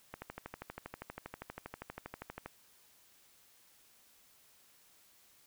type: click train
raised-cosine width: 0.5 ms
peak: -27 dBFS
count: 30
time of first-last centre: 0.14-2.46 s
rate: 12.5 Hz
effects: white hiss -65 dBFS RMS until 5.46 s